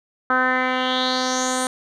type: tone with low-pass filter sweep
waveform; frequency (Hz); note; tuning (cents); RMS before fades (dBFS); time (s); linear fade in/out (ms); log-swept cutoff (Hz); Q
10% pulse; 255.9; C4; -38; -21; 0.3-1.67; 2; 1400 to 9200; 4.5
effects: none